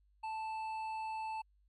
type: tone with hard clipping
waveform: sine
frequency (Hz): 880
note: A5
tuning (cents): 0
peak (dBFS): -39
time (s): 0.23-1.42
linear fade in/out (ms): 10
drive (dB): 7
effects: added 50 Hz sine -67 dBFS peak until 1.68 s + MP3 48 kbps